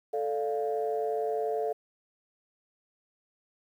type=chord; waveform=sine; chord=D minor; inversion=second; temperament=equal; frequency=440 / 587.3 / 698.5 Hz; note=A4 / D5 / F5; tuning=0 / 0 / 0 cents; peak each=-29 / -35 / -32 dBFS; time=0.13-1.73 s; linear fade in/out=10 ms; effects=tanh soft clip ceiling -19 dBFS + 10-bit